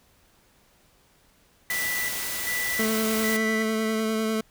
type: tone with tremolo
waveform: triangle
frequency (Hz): 1975.5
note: B6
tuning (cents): 0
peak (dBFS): -25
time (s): 1.7-4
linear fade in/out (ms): 0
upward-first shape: square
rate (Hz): 1.3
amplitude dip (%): 70
type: noise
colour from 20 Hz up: white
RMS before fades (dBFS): -31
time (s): 1.7-3.37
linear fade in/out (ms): 5
type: tone with vibrato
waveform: 25% pulse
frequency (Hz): 220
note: A3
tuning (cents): 0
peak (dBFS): -20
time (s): 2.79-4.41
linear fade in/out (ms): 5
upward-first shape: sine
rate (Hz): 10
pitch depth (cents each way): 17
effects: pink hiss -61 dBFS RMS until 4.5 s